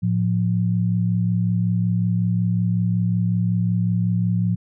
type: tone pair together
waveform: sine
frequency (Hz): 111.38 / 176.8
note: A2 / F3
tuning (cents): +22 / +22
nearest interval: minor sixth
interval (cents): 800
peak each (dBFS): -20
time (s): 0.02-4.56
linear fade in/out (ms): 20
effects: none